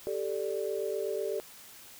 sine chord, G suspended second, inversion none, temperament equal, 392 / 440 / 587.3 Hz, G4 / A4 / D5, 0 / 0 / 0 cents, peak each -34 / -34 / -36 dBFS, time 0.07-1.4 s, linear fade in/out 0 ms, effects white hiss -51 dBFS RMS until 1.99 s

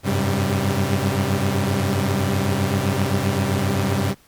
sawtooth tone cluster, 93.6 / 101.3 / 133.4 / 195.4 Hz, F#2 / G#2 / C3 / G3, +20 / -43 / +34 / -5 cents, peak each -20 dBFS, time 0.03-4.15 s, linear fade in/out 50 ms, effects pink hiss -54 dBFS RMS until 4.27 s + MP3 96 kbps

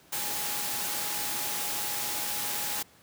sine tone in noise, 830.6 Hz, G#5, in tune, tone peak -42 dBFS, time 0.12-2.83 s, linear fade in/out 10 ms, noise white, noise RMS -32 dBFS, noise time 0.12-2.83 s, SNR -13 dB, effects pink hiss -58 dBFS RMS until 3.02 s + high-pass 100 Hz 12 dB/octave

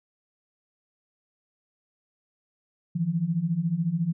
sine beating tone pair, 158.4 / 172.4 Hz, D#3 / F3, +31 / -22 cents, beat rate 14 Hz, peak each -28 / -25 dBFS, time 2.95-4.13 s, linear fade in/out 10 ms, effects none

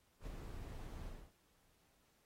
brown noise with ADSR envelope, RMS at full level -44 dBFS, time 0.2-1.33 s, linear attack 75 ms, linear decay 4 ms, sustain -4 dB, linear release 270 ms, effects pink hiss -75 dBFS RMS until 2.25 s + AAC 48 kbps

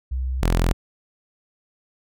sine / sawtooth tone pair in turn, 64.2 / 42.76 Hz, C2 / F1, -32 / -36 cents, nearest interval perfect fifth, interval 704 cents, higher first, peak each -22 / -13 dBFS, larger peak second, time 0.11-0.42 / 0.42-0.73 s, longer neither, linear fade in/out 10 ms, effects none

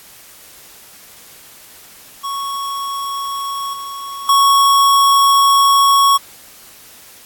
square tone with level steps, 1108.7 Hz, C#6, in tune, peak -21 / -26 / -9 dBFS, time 2.23-6.18 s, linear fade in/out 20 ms, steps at 3.73 / 4.29 s, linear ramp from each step 2 ms, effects white hiss -41 dBFS RMS until 7.25 s + AAC 64 kbps

